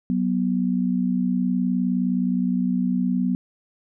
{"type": "tone pair together", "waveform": "sine", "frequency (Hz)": [186.3, 245.7], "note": ["F#3", "B3"], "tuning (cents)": [12, -9], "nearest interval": "perfect fourth", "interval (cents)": 479, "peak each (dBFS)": -22, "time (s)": [0.1, 3.35], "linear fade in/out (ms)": 0, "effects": []}